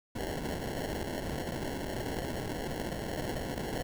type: noise with sample-and-hold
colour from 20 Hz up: violet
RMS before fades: -36 dBFS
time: 0.15-3.83 s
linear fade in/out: 10 ms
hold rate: 1225 Hz
effects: none